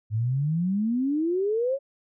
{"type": "exponential sweep", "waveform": "sine", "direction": "up", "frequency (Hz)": [103.83, 563], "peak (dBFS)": -22, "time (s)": [0.1, 1.79], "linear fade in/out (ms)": 50, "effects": []}